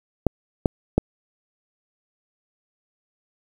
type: clicks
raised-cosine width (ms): 2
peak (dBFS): -3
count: 3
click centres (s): 0.267 / 0.658 / 0.98
effects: 7-bit